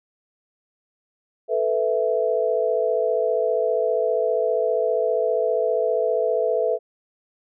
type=chord; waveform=sine; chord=A suspended second; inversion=none; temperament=just; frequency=440 / 495 / 660 Hz; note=A4 / B4 / E5; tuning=0 / +4 / +2 cents; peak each=-23 dBFS; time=1.48-6.79 s; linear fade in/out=50 ms; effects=none

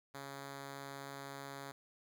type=tone; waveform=5% pulse; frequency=138.7 Hz; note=C#3; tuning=1 cent sharp; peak=-34 dBFS; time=0.14-1.72 s; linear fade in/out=10 ms; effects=none

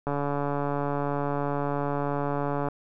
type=click train; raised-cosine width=1 ms; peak=-15 dBFS; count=375; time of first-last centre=0.07-2.685 s; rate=143 Hz; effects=none

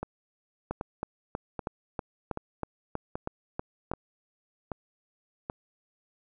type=two click trains; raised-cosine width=1 ms; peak=-19 / -17 dBFS; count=8 / 11; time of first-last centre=0.03-5.499 / 0.71-3.915 s; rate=1.28 / 3.12 Hz; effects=none

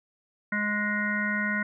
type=harmonic tone; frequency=208.5 Hz; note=G#3; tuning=7 cents sharp; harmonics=1 / 3 / 5 / 7 / 9 / 10; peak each=-30 / -40 / -38 / -30 / -30 / -36 dBFS; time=0.52-1.63 s; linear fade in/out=5 ms; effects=none

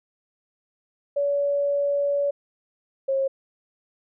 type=tone pair in turn; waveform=sine; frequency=569 / 540 Hz; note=C#5 / C#5; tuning=+45 / -45 cents; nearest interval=minor second; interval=90 cents; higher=first; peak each=-20 dBFS; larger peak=neither; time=1.16-2.31 / 3.08-3.28 s; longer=first; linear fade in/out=10 ms; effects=none

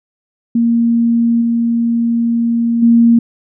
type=tone with level steps; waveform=sine; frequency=233.1 Hz; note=A#3; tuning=in tune; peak=-9 / -11 / -5 dBFS; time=0.55-3.19 s; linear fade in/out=5 ms; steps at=1.41 / 2.82 s; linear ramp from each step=10 ms; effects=none

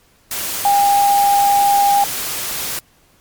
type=tone in noise; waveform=sine; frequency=805 Hz; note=G5; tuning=46 cents sharp; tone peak=-10 dBFS; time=0.65-2.04 s; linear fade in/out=2 ms; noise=white; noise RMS=-23 dBFS; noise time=0.31-2.79 s; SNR=+10 dB; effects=pink hiss -54 dBFS RMS until 3.2 s + MP3 96 kbps

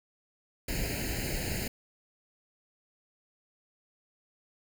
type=noise with comb filter; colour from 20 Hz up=pink; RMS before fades=-33 dBFS; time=0.68-1.68 s; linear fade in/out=5 ms; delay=0.43 ms; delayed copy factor=+0.95; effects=none

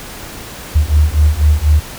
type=beating tone pair; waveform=sine; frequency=73.42 / 77.52 Hz; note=D2 / D#2; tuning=0 / -6 cents; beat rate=4.1 Hz; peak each=-11 / -11 dBFS; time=0.75-1.8 s; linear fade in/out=10 ms; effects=pink hiss -30 dBFS RMS until 1.98 s

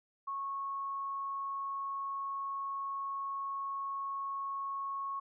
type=tone; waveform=sine; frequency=1100 Hz; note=C#6; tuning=14 cents flat; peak=-35 dBFS; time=0.27-5.2 s; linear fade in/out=10 ms; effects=none

